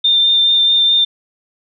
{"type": "tone with vibrato", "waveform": "sine", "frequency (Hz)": 3600, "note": "A7", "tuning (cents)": 39, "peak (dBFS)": -9, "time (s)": [0.04, 1.05], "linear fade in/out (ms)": 10, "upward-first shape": "sine", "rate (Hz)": 4.7, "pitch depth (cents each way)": 12, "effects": []}